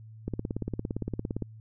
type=click train; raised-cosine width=3 ms; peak=-18 dBFS; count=21; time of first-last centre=0.28-1.423 s; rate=17.5 Hz; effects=added 110 Hz sine -45 dBFS peak until 1.6 s